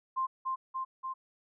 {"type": "tone with echo", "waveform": "sine", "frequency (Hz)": 1049, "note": "C6", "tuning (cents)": 4, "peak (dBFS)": -28, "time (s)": [0.16, 0.27], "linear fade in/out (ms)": 20, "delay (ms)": 290, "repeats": 3, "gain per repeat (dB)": -2, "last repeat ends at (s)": 1.14, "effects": []}